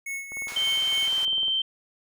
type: tone with tremolo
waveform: square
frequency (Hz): 2198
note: C#7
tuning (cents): -15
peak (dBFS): -30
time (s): 0.06-1.08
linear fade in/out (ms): 5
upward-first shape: sine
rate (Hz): 3.5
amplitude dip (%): 65
type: click train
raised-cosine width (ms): 1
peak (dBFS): -31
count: 24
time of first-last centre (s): 0.32-1.482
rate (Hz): 19.8
type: band-pass noise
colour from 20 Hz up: pink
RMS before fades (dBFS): -40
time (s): 0.48-1.25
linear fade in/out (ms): 0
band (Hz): 870 to 11000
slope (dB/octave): 12
type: tone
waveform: sine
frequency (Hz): 3118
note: G7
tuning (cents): -10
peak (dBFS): -22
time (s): 0.56-1.62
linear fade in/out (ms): 5
effects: none